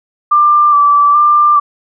sine tone with vibrato, 1174.7 Hz, D6, in tune, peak -5 dBFS, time 0.31-1.6 s, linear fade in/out 10 ms, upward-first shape square, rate 1.2 Hz, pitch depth 22 cents each way, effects none

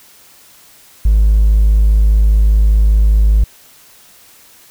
triangle tone with hard clipping, 52.5 Hz, G#1, 19 cents sharp, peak -6 dBFS, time 1.05-3.44 s, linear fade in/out 5 ms, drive 2 dB, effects white hiss -44 dBFS RMS until 4.7 s

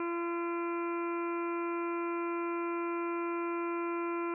harmonic tone, 341.4 Hz, F4, 39 cents flat, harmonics 1 / 2 / 3 / 4 / 5 / 6 / 7 / 8, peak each -33 / -47 / -39 / -42 / -55 / -52 / -46 / -57 dBFS, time 0-4.34 s, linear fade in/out 2 ms, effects none

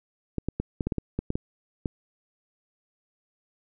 clicks, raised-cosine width 3 ms, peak -14 dBFS, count 11, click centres 0.383 / 0.486 / 0.6 / 0.808 / 0.87 / 0.922 / 0.983 / 1.19 / 1.304 / 1.355 / 1.858 s, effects none

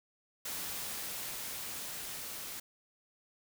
white noise with level ramp, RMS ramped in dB -39 to -43 dBFS, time 0.45-2.6 s, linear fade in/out 5 ms, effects none

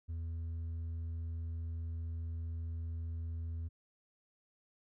triangle tone with hard clipping, 82.41 Hz, E2, in tune, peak -36 dBFS, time 0.08-3.69 s, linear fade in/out 20 ms, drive 1 dB, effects none

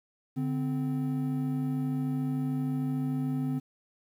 triangle tone pair together, 145.4 / 258.8 Hz, D3 / C4, -17 / -19 cents, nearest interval minor seventh, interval 998 cents, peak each -29 / -28 dBFS, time 0.36-3.6 s, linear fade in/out 20 ms, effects 10-bit

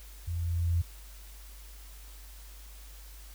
sine tone with level ramp, 85.2 Hz, F2, 42 cents flat, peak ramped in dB -31 to -23 dBFS, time 0.27-0.82 s, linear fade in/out 10 ms, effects added 50 Hz sine -46 dBFS peak until 3.34 s + white hiss -54 dBFS RMS until 3.34 s

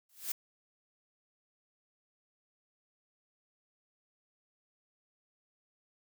blue noise with exponential growth, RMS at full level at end -31 dBFS, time 0.09-0.32 s, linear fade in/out 5 ms, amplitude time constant 48 ms, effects none

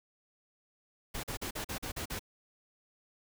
pink noise bursts, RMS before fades -38 dBFS, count 8, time 1.14-2.194 s, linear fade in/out 10 ms, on 95 ms, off 42 ms, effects none

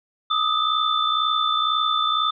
sine tone cluster, 1216 / 1278 / 3540 Hz, D#6 / D#6 / A7, -40 / +46 / +10 cents, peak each -23 dBFS, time 0.3-2.31 s, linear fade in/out 10 ms, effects none

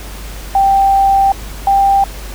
sine tone pair in turn, 784 / 789 Hz, G5 / G5, 0 / +11 cents, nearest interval unison, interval 11 cents, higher second, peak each -7 dBFS, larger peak neither, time 0.55-1.32 / 1.67-2.04 s, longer first, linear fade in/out 2 ms, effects added 50 Hz sine -26 dBFS peak until 2.34 s + pink hiss -32 dBFS RMS until 2.34 s

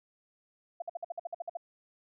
sine tone bursts, 685 Hz, F5, 34 cents flat, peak -33 dBFS, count 11, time 0.8-1.571 s, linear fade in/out 5 ms, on 21 ms, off 54 ms, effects none

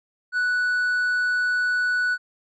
triangle tone, 1480 Hz, F#6, in tune, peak -18 dBFS, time 0.32-2.18 s, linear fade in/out 50 ms, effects resampled to 16000 Hz

